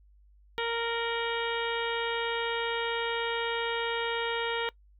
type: harmonic tone with a mistuned harmonic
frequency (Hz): 464.2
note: A#4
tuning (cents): -7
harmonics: 1 / 2 / 3 / 4 / 5 / 6 / 7 / 8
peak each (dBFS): -32 / -35 / -37 / -38 / -39 / -40 / -40 / -41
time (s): 0.58-4.69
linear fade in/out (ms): 0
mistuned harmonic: 6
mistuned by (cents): +63
effects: noise-tail reverb RT60 0.1 s tail -23 dB re dry + added 50 Hz sine -56 dBFS peak until 4.99 s